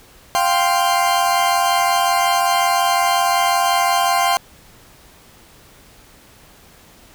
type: chord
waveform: 40% pulse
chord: F suspended second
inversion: none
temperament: equal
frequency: 698.5 / 784 / 1046.5 Hz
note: F5 / G5 / C6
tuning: 0 / 0 / 0 cents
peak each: -18 dBFS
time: 0.35-4.37 s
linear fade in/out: 0 ms
effects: pink hiss -47 dBFS RMS until 7.14 s